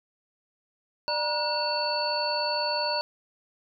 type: tone cluster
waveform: sine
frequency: 597 / 948 / 1456 / 2699 / 4465 Hz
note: D5 / A#5 / F#6 / E7 / C#8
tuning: +28 / +29 / -28 / +40 / +12 cents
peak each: -30 / -30 / -37 / -38 / -29 dBFS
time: 1.08-3.01 s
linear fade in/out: 0 ms
effects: none